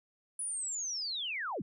sine linear sweep, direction down, 10020 to 112.8 Hz, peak -34 dBFS, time 0.39-1.62 s, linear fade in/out 5 ms, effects none

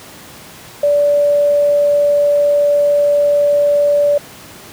sine tone, 580 Hz, D5, 22 cents flat, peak -9 dBFS, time 0.83-4.18 s, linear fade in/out 5 ms, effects pink hiss -36 dBFS RMS until 4.72 s + high-pass 100 Hz 12 dB/octave

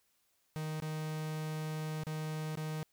45% pulse tone with dropouts, 155.56 Hz, D#3, in tune, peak -36 dBFS, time 0.56-2.83 s, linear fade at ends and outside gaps 0 ms, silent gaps 0.801-0.822 / 2.035-2.068 / 2.554-2.573 s, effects white hiss -75 dBFS RMS until 2.92 s

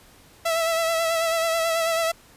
sawtooth tone with vibrato, 659.3 Hz, E5, in tune, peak -17 dBFS, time 0.45-2.12 s, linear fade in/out 10 ms, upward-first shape sine, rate 9.2 Hz, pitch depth 32 cents each way, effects pink hiss -52 dBFS RMS until 2.36 s + resampled to 32000 Hz

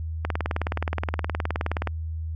click train, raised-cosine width 0.5 ms, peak -11 dBFS, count 32, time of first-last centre 0.25-1.873 s, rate 19.1 Hz, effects added 80 Hz sine -28 dBFS peak until 2.35 s

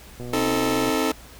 click train, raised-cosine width 2 ms, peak -23 dBFS, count 86, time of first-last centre 0.2-0.897 s, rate 122 Hz
sawtooth chord, A diminished, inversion first, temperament just, 264 / 316.8 / 440 Hz, C4 / Eb4 / A4, +16 / +31 / 0 cents, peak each -21 dBFS, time 0.33-1.12 s, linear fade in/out 5 ms
effects added 60 Hz sine -46 dBFS peak until 1.39 s + pink hiss -46 dBFS RMS until 1.39 s

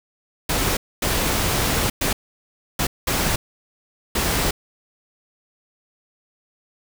pink noise bursts at uneven times, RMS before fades -21 dBFS, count 6, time 0.49-0.77 / 1.02-1.9 / 2.01-2.13 / 2.79-2.87 / 3.07-3.36 / 4.15-4.51 s, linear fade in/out 5 ms, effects none

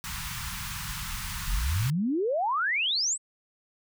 pink band-stop noise, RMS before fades -35 dBFS, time 0.04-1.9 s, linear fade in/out 0 ms, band 190 to 940 Hz, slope 48 dB/octave
sine exponential sweep, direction up, 34 to 8470 Hz, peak -24 dBFS, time 1.45-3.18 s, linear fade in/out 50 ms
effects none

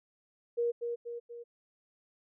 sine tone with echo, 473.1 Hz, A#4, 26 cents sharp, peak -27 dBFS, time 0.57-0.72 s, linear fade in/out 20 ms, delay 240 ms, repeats 3, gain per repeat -5 dB, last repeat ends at 1.44 s, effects none

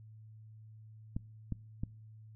clicks, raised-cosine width 5 ms, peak -23 dBFS, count 3, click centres 1.165 / 1.523 / 1.835 s, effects noise-tail reverb RT60 0.6 s tail -24 dB re dry + added 109 Hz sine -51 dBFS peak until 2.35 s

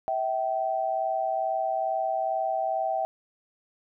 sine tone pair together, 649 / 771.3 Hz, E5 / G5, -27 / -28 cents, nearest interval minor third, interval 299 cents, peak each -28 / -27 dBFS, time 0.08-3.05 s, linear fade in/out 0 ms, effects none

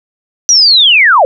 sine linear sweep, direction down, 5910 to 490 Hz, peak -3 dBFS, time 0.49-1.25 s, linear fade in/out 0 ms, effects none

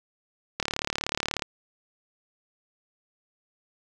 click train, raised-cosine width 0.2 ms, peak -9 dBFS, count 31, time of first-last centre 0.6-1.422 s, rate 36.5 Hz, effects none

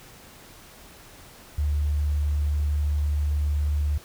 sine tone, 73.7 Hz, D2, 7 cents sharp, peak -21 dBFS, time 1.58-3.98 s, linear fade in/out 5 ms, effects pink hiss -48 dBFS RMS until 4.04 s

